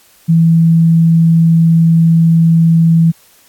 sine tone, 164.81 Hz, E3, in tune, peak -5 dBFS, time 0.28-3.12 s, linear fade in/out 20 ms, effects white hiss -47 dBFS RMS until 3.48 s + AAC 64 kbps

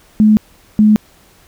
sine tone pair in turn, 214.2 / 213 Hz, A3 / G#3, -46 / +44 cents, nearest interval unison, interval 10 cents, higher first, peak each -5 dBFS, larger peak neither, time 0.2-0.37 / 0.79-0.96 s, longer neither, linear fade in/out 0 ms, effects pink hiss -48 dBFS RMS until 1.47 s

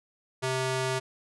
square tone with high-pass filter, 130.5 Hz, C3, 4 cents flat, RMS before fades -29 dBFS, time 0.42-1 s, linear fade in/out 20 ms, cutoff 260 Hz, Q 0.53, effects resampled to 24000 Hz

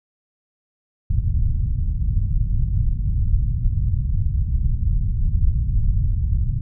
pink low-pass noise, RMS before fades -19 dBFS, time 1.1-6.61 s, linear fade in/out 5 ms, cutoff 120 Hz, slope 24 dB/octave, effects none

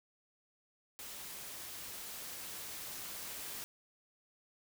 white noise with level ramp, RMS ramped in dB -47 to -44 dBFS, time 0.99-3.64 s, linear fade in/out 0 ms, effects none

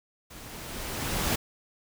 pink noise with level ramp, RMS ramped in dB -46 to -26 dBFS, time 0.3-1.36 s, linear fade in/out 10 ms, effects none

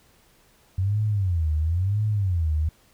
sine tone with vibrato, 90.7 Hz, F#2, 34 cents flat, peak -20 dBFS, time 0.78-2.69 s, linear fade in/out 5 ms, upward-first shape sine, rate 0.98 Hz, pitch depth 290 cents each way, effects pink hiss -59 dBFS RMS until 2.93 s

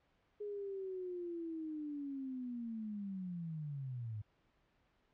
sine linear sweep, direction down, 418.2 to 102.6 Hz, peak -40 dBFS, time 0.4-4.22 s, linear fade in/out 10 ms, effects pink hiss -75 dBFS RMS until 5.13 s + low-pass 3000 Hz 12 dB/octave

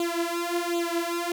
sawtooth tone with flanger, 342.8 Hz, F4, 32 cents flat, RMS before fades -28 dBFS, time 0-1.32 s, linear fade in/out 2 ms, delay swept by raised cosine 0.27 to 5.07 ms, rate 1.3 Hz, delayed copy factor +0.95, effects none

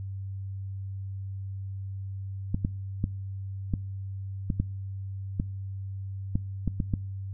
clicks, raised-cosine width 5 ms, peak -13 dBFS, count 11, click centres 2.545 / 2.649 / 3.041 / 3.738 / 4.502 / 4.6 / 5.399 / 6.355 / 6.677 / 6.802 / 6.938 s, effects noise-tail reverb RT60 0.6 s tail -23 dB re dry + added 97 Hz sine -33 dBFS peak until 7.33 s

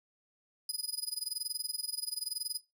25% pulse tone with amplitude modulation, 4978 Hz, D#8, in tune, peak -26 dBFS, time 0.69-2.59 s, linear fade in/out 2 ms, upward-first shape sine, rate 21 Hz, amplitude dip 100%, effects noise-tail reverb RT60 0.2 s tail -17 dB re dry

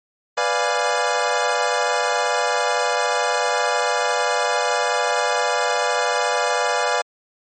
25% pulse chord, B diminished seventh, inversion none, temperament equal, 493.9 / 587.3 / 698.5 / 830.6 Hz, B4 / D5 / F5 / Ab5, 0 / 0 / 0 / 0 cents, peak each -20 dBFS, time 0.37-7.02 s, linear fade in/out 10 ms, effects MP3 32 kbps

